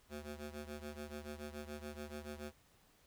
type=ring-modulated tone; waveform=15% pulse; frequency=148.8 Hz; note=D3; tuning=23 cents sharp; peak=-36 dBFS; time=0.08-2.53 s; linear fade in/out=50 ms; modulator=70.9 Hz; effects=pink hiss -69 dBFS RMS until 3.06 s